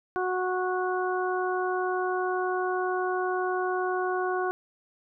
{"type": "harmonic tone", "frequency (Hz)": 367.6, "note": "F#4", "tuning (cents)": -11, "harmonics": [1, 2, 3, 4], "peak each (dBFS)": [-28, -31, -33, -34], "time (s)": [0.16, 4.51], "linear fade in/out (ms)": 0, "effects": []}